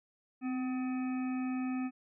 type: harmonic tone with a mistuned harmonic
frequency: 253.2 Hz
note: B3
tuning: 43 cents sharp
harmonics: 1 / 3 / 5 / 7 / 9 / 10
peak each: -32 / -46 / -49 / -54 / -56 / -50 dBFS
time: 0.41-1.91 s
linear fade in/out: 50 ms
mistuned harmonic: 1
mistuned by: +32 cents
effects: none